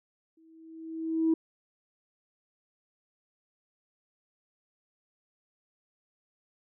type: tone with exponential growth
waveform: sine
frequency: 323.4 Hz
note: E4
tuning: 33 cents flat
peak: -19 dBFS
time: 0.37-1.34 s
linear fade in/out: 5 ms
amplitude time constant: 210 ms
effects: tanh soft clip ceiling -17 dBFS